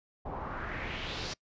pink noise with low-pass filter sweep, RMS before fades -38 dBFS, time 0.25-1.34 s, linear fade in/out 10 ms, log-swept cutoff 780 to 5400 Hz, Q 2.6, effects noise-tail reverb RT60 0.1 s tail -24 dB re dry + resampled to 16000 Hz

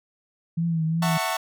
sine tone with vibrato, 163.9 Hz, E3, 10 cents flat, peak -21 dBFS, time 0.57-1.18 s, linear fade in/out 10 ms, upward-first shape triangle, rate 2.7 Hz, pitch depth 63 cents each way
sawtooth chord, F# minor seventh, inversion third, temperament equal with one note detuned, 659.3 / 740 / 894.9 / 1108.7 Hz, E5 / F#5 / A5 / C#6, 0 / 0 / +29 / 0 cents, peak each -26 dBFS, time 1.02-1.37 s, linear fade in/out 5 ms
effects none

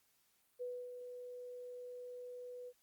sine tone with ADSR envelope, 493.9 Hz, B4, in tune, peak -39 dBFS, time 0.59-2.73 s, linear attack 27 ms, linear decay 270 ms, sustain -7 dB, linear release 50 ms, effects white hiss -75 dBFS RMS until 2.82 s + Opus 48 kbps

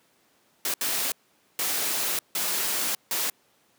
white noise bursts at uneven times, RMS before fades -27 dBFS, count 5, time 0.65-0.74 / 0.81-1.12 / 1.59-2.19 / 2.35-2.95 / 3.11-3.3 s, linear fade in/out 2 ms, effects pink hiss -64 dBFS RMS until 3.78 s + high-pass 200 Hz 12 dB/octave

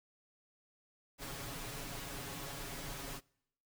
pink noise with comb filter, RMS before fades -44 dBFS, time 1.18-3.21 s, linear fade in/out 50 ms, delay 7.2 ms, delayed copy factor +0.8, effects noise-tail reverb RT60 0.8 s tail -26 dB re dry

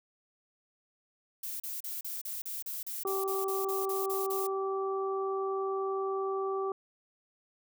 violet noise bursts, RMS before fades -38 dBFS, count 15, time 1.43-4.47 s, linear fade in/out 5 ms, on 170 ms, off 35 ms
harmonic tone, 387.2 Hz, G4, 21 cents flat, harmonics 1 / 2 / 3, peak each -31 / -40 / -37 dBFS, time 3.05-6.72 s, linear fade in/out 2 ms
effects none

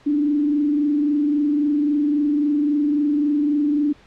sine tone with frequency modulation, 293.5 Hz, D4, 1 cent flat, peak -16 dBFS, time 0.06-3.93 s, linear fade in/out 10 ms, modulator 23.7 Hz, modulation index 0.46, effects pink hiss -51 dBFS RMS until 4.06 s + low-pass 4000 Hz 12 dB/octave

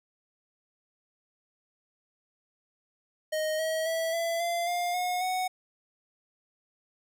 square tone with pitch steps, 622.3 / 638 / 654 / 670.4 / 687.3 / 704.6 / 722.3 / 740.5 Hz, D#5 / D#5 / E5 / E5 / F5 / F5 / F#5 / F#5, 0 / +43 / -14 / +29 / -28 / +15 / -42 / +1 cents, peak -28 dBFS, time 3.32-5.48 s, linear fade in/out 10 ms, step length 270 ms, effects none

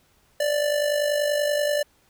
square tone with amplitude modulation, 587.3 Hz, D5, in tune, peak -19 dBFS, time 0.4-1.83 s, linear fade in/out 5 ms, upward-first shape sine, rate 50.4 Hz, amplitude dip 55%, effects pink hiss -62 dBFS RMS until 2.09 s

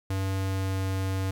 square tone with pitch glide, 96.1 to 95.44 Hz, G2 to G2, -34 to -46 cents, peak -27 dBFS, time 0.1-1.31 s, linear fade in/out 5 ms, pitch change -12 cents, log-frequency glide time 0.31-0.83 s, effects 11-bit

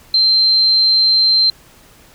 sine tone, 4130 Hz, C8, 23 cents flat, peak -9 dBFS, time 0.14-1.5 s, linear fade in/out 2 ms, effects pink hiss -46 dBFS RMS until 2.14 s

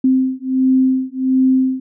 sine beating tone pair, 260 / 261.4 Hz, C4 / C4, -11 / -1 cents, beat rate 1.4 Hz, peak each -15 dBFS, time 0.04-1.8 s, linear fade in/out 5 ms, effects none

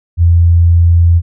sine tone, 85.1 Hz, F2, 44 cents flat, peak -4 dBFS, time 0.17-1.22 s, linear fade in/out 50 ms, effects none

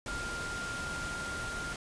sine tone in noise, 1400 Hz, F6, 4 cents sharp, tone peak -37 dBFS, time 0.08-1.73 s, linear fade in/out 2 ms, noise pink, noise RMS -40 dBFS, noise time 0.06-1.76 s, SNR 0 dB, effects resampled to 22050 Hz

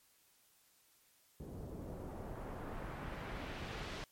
pink noise with low-pass filter sweep, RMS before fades -45 dBFS, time 1.4-4.04 s, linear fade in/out 0 ms, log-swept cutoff 380 to 4400 Hz, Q 0.89, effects white hiss -70 dBFS RMS until 4.11 s + MP3 64 kbps

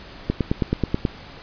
click train, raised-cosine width 3 ms, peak -6 dBFS, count 8, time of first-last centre 0.3-1.052 s, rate 9.31 Hz, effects pink hiss -41 dBFS RMS until 1.42 s + resampled to 11025 Hz

